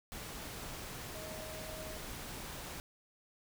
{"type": "tone in noise", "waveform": "sine", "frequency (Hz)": 628, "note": "D#5", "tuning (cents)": 16, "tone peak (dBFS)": -47, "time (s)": [1.15, 1.97], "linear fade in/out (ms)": 0, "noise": "pink", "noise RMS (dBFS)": -45, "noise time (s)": [0.12, 2.8], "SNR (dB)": -5, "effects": []}